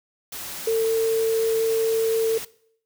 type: tone in noise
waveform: sine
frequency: 449.3 Hz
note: A4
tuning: 36 cents sharp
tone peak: -18 dBFS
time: 0.67-2.38 s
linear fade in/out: 5 ms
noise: white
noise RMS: -34 dBFS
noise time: 0.32-2.45 s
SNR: +13 dB
effects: noise-tail reverb RT60 0.6 s tail -20 dB re dry